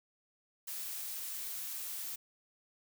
blue noise, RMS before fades -41 dBFS, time 0.67-2.16 s, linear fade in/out 10 ms, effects none

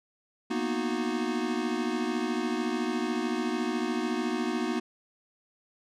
square chord, B major seventh, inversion third, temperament equal with one note detuned, 233.1 / 246.9 / 311.1 / 364.9 Hz, A#3 / B3 / D#4 / F#4, 0 / 0 / 0 / -24 cents, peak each -34 dBFS, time 0.5-4.8 s, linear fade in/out 10 ms, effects low-pass 6000 Hz 12 dB/octave

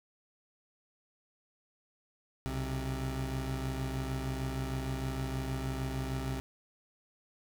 25% pulse tone pair together, 62.9 / 132.28 Hz, B1 / C3, +32 / +19 cents, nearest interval octave + minor second, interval 1287 cents, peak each -33 / -32 dBFS, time 2.46-6.4 s, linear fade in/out 0 ms, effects none

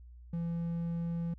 triangle tone, 168.8 Hz, E3, 41 cents sharp, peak -30 dBFS, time 0.33-1.34 s, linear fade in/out 5 ms, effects added 60 Hz sine -49 dBFS peak until 1.38 s

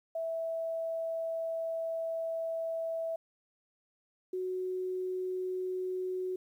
sine tone pair in turn, 656 / 369.6 Hz, E5 / F#4, -9 / -2 cents, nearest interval minor seventh, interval 993 cents, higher first, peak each -32 / -32 dBFS, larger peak neither, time 0.15-3.16 / 4.33-6.36 s, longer first, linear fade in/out 5 ms, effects 11-bit

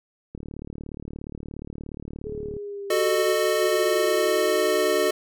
click train, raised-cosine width 3 ms, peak -23 dBFS, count 83, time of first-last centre 0.35-2.566 s, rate 37 Hz
sine linear sweep, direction down, 427.7 to 293.7 Hz, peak -31 dBFS, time 2.24-5.1 s, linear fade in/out 20 ms
square chord, D# diminished, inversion first, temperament equal with one note detuned, 370 / 440 / 610.2 Hz, F#4 / A4 / D#5, 0 / 0 / -34 cents, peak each -25 dBFS, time 2.9-5.11 s, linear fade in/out 5 ms
effects none

